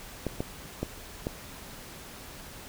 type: clicks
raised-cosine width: 2 ms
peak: -16 dBFS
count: 4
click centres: 0.267 / 0.405 / 0.83 / 1.269 s
effects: pink hiss -45 dBFS RMS until 2.68 s